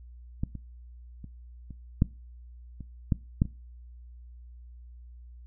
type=clicks; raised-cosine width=5 ms; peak=-16 / -26 / -29 / -30 / -8 / -28 / -11 / -9 / -27 dBFS; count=9; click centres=0.435 / 0.553 / 1.243 / 1.707 / 2.021 / 2.807 / 3.122 / 3.419 / 3.454 s; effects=noise-tail reverb RT60 0.3 s tail -22 dB re dry + added 60 Hz sine -45 dBFS peak until 5.46 s